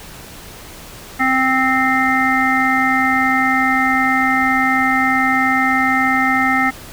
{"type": "harmonic tone", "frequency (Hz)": 261.6, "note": "C4", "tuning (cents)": 0, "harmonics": [1, 3, 5, 7, 8], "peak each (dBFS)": [-19, -19, -19, -19, -19], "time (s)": [1.19, 6.71], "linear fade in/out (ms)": 20, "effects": ["pink hiss -36 dBFS RMS until 6.92 s"]}